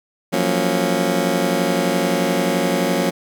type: chord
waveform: 20% pulse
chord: Gb major seventh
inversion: third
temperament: just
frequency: 173.43 / 185 / 231.2 / 277.5 Hz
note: F3 / Gb3 / Bb3 / Db4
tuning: -12 / 0 / -14 / +2 cents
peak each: -18 dBFS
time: 0.32-3.11 s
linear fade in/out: 20 ms
effects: none